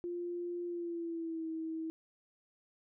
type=tone with pitch glide; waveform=sine; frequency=349.2 to 322.1 Hz; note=F4 to E4; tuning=0 to -40 cents; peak=-36 dBFS; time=0.04-1.9 s; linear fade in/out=0 ms; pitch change=-140 cents; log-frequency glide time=0.66-1.47 s; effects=none